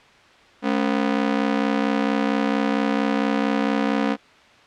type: ring-modulated tone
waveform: sawtooth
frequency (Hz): 246.9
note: B3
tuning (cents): 0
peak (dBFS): -12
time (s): 0.62-4.17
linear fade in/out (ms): 50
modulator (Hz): 32.2
effects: white hiss -50 dBFS RMS until 4.66 s + low-pass 3000 Hz 12 dB/octave